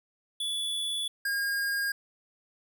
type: tone pair in turn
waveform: square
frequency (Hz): 3437 / 1622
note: A7 / G#6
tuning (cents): -41 / -41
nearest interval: octave + minor second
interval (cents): 1300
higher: first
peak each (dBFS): -30 / -28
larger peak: second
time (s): 0.4-1.08 / 1.25-1.92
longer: first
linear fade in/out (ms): 5
effects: none